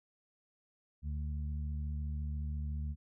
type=harmonic tone; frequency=74.2 Hz; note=D2; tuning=18 cents sharp; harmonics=1 / 2 / 3; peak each=-35 / -44 / -49 dBFS; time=1.02-2.96 s; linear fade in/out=50 ms; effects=none